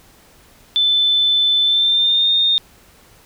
sine tone with pitch glide, 3520 to 3659 Hz, A7 to A#7, 0 to -33 cents, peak -12 dBFS, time 0.76-2.58 s, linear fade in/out 0 ms, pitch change +67 cents, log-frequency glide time 1.63-2.3 s, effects pink hiss -49 dBFS RMS until 3.25 s

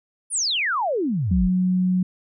sine exponential sweep, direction down, 10300 to 36.33 Hz, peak -20 dBFS, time 0.3-1.5 s, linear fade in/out 50 ms
sine tone, 183.4 Hz, F#3, 15 cents flat, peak -17 dBFS, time 1.31-2.03 s, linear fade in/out 5 ms
effects none

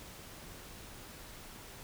silence, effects pink hiss -50 dBFS RMS until 1.83 s

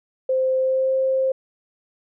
sine tone with pitch glide, 521 to 527.7 Hz, C5 to C5, -7 to +15 cents, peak -17 dBFS, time 0.29-1.32 s, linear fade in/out 5 ms, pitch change +22 cents, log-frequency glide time 0.58-0.94 s, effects none

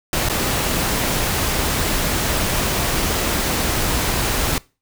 pink noise with dropouts, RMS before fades -20 dBFS, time 0.13-4.58 s, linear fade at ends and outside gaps 1 ms, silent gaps 0.287-0.297 s, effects noise-tail reverb RT60 0.3 s tail -22 dB re dry

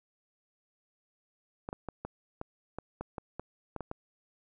clicks, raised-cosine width 1 ms, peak -23 dBFS, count 12, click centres 1.689 / 1.729 / 1.887 / 2.05 / 2.414 / 2.786 / 3.01 / 3.182 / 3.396 / 3.763 / 3.807 / 3.914 s, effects none

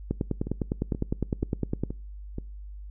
two click trains, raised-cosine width 3 ms, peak -13 / -20 dBFS, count 18 / 5, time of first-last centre 0.11-1.836 / 0.47-2.384 s, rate 9.85 / 2.09 Hz, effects noise-tail reverb RT60 0.4 s tail -24 dB re dry + added 50 Hz sine -38 dBFS peak until 2.9 s

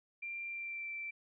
sine tone with pitch glide, 2373 to 2339 Hz, D7 to D7, +17 to -8 cents, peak -39 dBFS, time 0.22-1.11 s, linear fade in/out 10 ms, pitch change -25 cents, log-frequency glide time 0.46-0.89 s, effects none

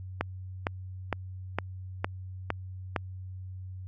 click train, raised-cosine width 0.5 ms, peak -12 dBFS, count 7, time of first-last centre 0.21-2.962 s, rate 2.18 Hz, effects added 93 Hz sine -38 dBFS peak until 3.87 s + AAC 48 kbps

